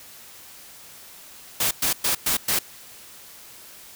white noise bursts, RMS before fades -22 dBFS, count 5, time 1.6-2.59 s, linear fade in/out 5 ms, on 110 ms, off 110 ms, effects white hiss -45 dBFS RMS until 3.95 s

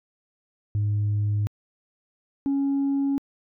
sine tone pair in turn, 103.83 / 277.2 Hz, G#2 / C#4, 0 / 0 cents, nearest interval octave + perfect fourth, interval 1700 cents, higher second, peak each -19 dBFS, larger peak neither, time 0.75-1.47 / 2.46-3.18 s, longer neither, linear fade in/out 0 ms, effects tanh soft clip ceiling -19 dBFS

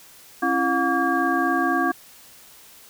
sine tone cluster, 271.9 / 335.8 / 720 / 1144 / 1619 Hz, C#4 / E4 / F#5 / D6 / G#6, -33 / +32 / -47 / -46 / -45 cents, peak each -25 dBFS, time 0.42-1.92 s, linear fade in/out 10 ms, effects white hiss -48 dBFS RMS until 2.89 s

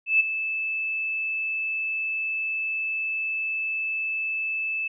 sine tone with ADSR envelope, 2624 Hz, E7, 9 cents flat, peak -14 dBFS, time 0.06-4.88 s, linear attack 140 ms, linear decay 15 ms, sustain -11 dB, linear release 8 ms, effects none

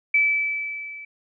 sine tone with level ramp, 2309 Hz, D7, 30 cents flat, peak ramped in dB -14 to -36 dBFS, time 0.14-1.05 s, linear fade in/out 5 ms, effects none

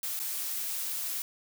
blue noise with dropouts, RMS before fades -34 dBFS, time 0.03-1.22 s, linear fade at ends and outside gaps 1 ms, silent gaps 0.192-0.199 s, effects none

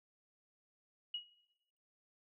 sine tone with exponential decay, 2900 Hz, F#7, 35 cents flat, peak -35 dBFS, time 1.14-1.3 s, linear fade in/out 5 ms, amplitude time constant 34 ms, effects noise-tail reverb RT60 1.0 s tail -20 dB re dry

